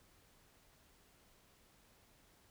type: silence
effects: pink hiss -68 dBFS RMS until 2.5 s